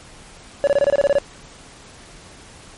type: tone bursts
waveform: triangle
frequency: 567 Hz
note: C#5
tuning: 39 cents sharp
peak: -10 dBFS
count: 10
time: 0.64-1.185 s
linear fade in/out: 0 ms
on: 32 ms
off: 25 ms
effects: pink hiss -43 dBFS RMS until 2.77 s + MP3 48 kbps